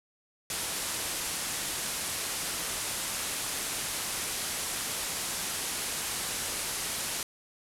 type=low-pass noise; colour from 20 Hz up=white; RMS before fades=-34 dBFS; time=0.5-7.23 s; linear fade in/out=2 ms; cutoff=12000 Hz; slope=48 dB/octave; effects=none

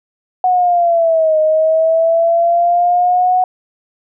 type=linear two-way sweep; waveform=sine; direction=down then up; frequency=739 to 620 to 739 Hz; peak=-9 dBFS; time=0.44-3.44 s; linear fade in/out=2 ms; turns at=1.39 s; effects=none

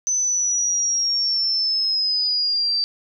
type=linear sweep; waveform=sine; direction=down; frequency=6100 to 4647 Hz; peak=-18 dBFS; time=0.07-2.84 s; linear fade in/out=0 ms; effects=none

